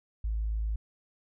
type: tone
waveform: sine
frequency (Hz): 54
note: A1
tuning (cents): -32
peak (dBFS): -27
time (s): 0.24-0.76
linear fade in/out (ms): 5
effects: tanh soft clip ceiling -23 dBFS